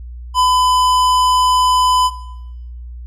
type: tone with hard clipping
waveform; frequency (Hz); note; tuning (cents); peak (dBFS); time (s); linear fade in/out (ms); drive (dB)
sine; 1006; B5; +32; -12; 0.34-2.11; 50; 15
effects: noise-tail reverb RT60 0.9 s tail -17 dB re dry + added 60 Hz sine -28 dBFS peak until 3.06 s